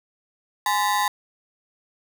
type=ring-modulated tone; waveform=35% pulse; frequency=930 Hz; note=A#5; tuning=4 cents flat; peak=-15 dBFS; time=0.66-1.08 s; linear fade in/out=2 ms; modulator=97.7 Hz; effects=none